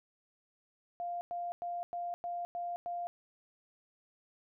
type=tone bursts; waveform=sine; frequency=698.5 Hz; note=F5; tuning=in tune; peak=-35 dBFS; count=7; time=1-3.07 s; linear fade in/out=0 ms; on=210 ms; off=100 ms; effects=none